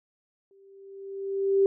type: tone with exponential growth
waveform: sine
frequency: 391.8 Hz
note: G4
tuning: 1 cent flat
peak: -16 dBFS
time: 0.51-1.66 s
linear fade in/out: 1 ms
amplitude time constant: 250 ms
effects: none